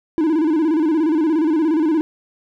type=tone with vibrato; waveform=triangle; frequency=316 Hz; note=D#4; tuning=27 cents sharp; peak=-12 dBFS; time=0.18-2.01 s; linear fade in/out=0 ms; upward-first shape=square; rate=17 Hz; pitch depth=84 cents each way; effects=none